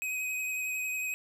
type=tone with vibrato; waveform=square; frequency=2521 Hz; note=D#7; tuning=22 cents sharp; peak=-32 dBFS; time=0.02-1.14 s; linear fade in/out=0 ms; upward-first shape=triangle; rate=11 Hz; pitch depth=20 cents each way; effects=none